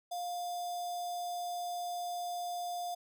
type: tone with notch filter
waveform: square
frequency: 705 Hz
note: F5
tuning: 16 cents sharp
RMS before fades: -38 dBFS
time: 0.11-2.95 s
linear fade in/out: 10 ms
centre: 2100 Hz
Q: 1.4
effects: none

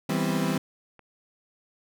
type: chord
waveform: 35% pulse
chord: C major seventh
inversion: first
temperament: equal with one note detuned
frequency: 163.2 / 196 / 246.9 / 261.6 Hz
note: E3 / G3 / B3 / C4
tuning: -17 / 0 / 0 / 0 cents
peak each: -27 / -27 / -30 / -29 dBFS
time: 0.09-0.58 s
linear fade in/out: 5 ms
type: click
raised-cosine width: 0.5 ms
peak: -35 dBFS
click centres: 0.993 s
effects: none

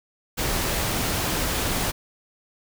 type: noise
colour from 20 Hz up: pink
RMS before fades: -25 dBFS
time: 0.37-1.92 s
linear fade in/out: 20 ms
effects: none

